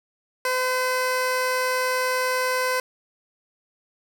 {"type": "tone", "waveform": "15% pulse", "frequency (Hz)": 510, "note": "C5", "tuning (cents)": -44, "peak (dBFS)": -15, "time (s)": [0.45, 2.8], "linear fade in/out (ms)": 2, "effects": []}